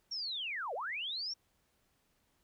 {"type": "linear two-way sweep", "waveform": "sine", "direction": "down then up", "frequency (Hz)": [5640, 441.4, 5640], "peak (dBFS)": -36, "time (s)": [0.11, 1.34], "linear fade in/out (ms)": 10, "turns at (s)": 0.74, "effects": ["pink hiss -75 dBFS RMS until 2.43 s"]}